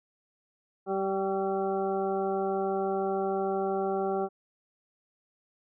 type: harmonic tone with a mistuned harmonic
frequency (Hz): 193.8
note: G3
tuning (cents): -20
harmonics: 1 / 2 / 3 / 4 / 6 / 7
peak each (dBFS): -36 / -29 / -36 / -32 / -43 / -42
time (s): 0.86-4.29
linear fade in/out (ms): 50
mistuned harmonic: 6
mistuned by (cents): -35
effects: none